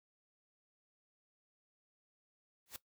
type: noise with exponential growth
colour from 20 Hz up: white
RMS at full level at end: -41 dBFS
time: 2.66-2.76 s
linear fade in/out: 1 ms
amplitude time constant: 21 ms
effects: noise-tail reverb RT60 0.1 s tail -17 dB re dry